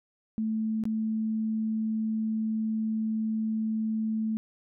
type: tone with dropouts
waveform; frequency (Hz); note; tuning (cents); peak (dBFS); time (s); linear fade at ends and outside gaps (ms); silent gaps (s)
sine; 219.6; A3; -3; -26; 0.38-4.37; 0; 0.838-0.854
effects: none